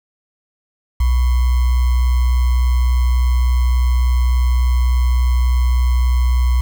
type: tone with sample-and-hold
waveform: sine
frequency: 61.74 Hz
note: B1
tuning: in tune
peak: -11 dBFS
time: 1-6.61 s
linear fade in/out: 5 ms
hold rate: 1050 Hz
effects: none